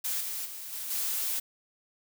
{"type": "noise with level steps", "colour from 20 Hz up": "blue", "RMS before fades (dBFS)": [-31, -35, -41, -37, -31], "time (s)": [0.04, 1.4], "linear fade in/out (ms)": 10, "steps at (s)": [0.2, 0.45, 0.72, 0.9], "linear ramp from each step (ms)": 10, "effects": []}